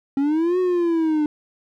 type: linear two-way sweep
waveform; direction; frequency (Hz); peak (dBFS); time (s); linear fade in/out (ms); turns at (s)
triangle; up then down; 270 to 370 to 296.7; -15; 0.17-1.26; 2; 0.59
effects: none